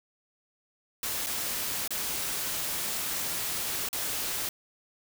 white noise with dropouts, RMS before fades -32 dBFS, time 1.03-4.49 s, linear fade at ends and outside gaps 2 ms, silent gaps 1.263-1.268 / 1.877-1.906 / 3.888-3.929 s, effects none

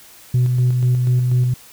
sine tone with tremolo, 124.8 Hz, B2, 19 cents sharp, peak -10 dBFS, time 0.34-1.54 s, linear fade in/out 5 ms, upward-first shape square, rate 4.1 Hz, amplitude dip 35%, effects tanh soft clip ceiling -10 dBFS + white hiss -44 dBFS RMS until 1.72 s

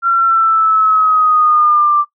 sine linear sweep, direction down, 1373 to 1174.7 Hz, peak -8 dBFS, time 0.02-2.05 s, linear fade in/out 50 ms, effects noise-tail reverb RT60 0.1 s tail -17 dB re dry

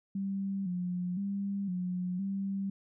sine tone with pitch steps, 195.6 / 179 / 198.7 / 180.7 / 195.8 Hz, G3 / F3 / G3 / F#3 / G3, -4 / +43 / +24 / -41 / -2 cents, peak -31 dBFS, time 0.15-2.7 s, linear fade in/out 5 ms, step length 510 ms, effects none

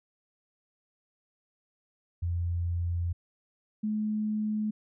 sine tone pair in turn, 86.3 / 213.6 Hz, F2 / G#3, -20 / +49 cents, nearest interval octave + major third, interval 1569 cents, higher second, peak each -27 dBFS, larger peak neither, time 2.22-3.13 / 3.83-4.71 s, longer first, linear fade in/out 10 ms, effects none

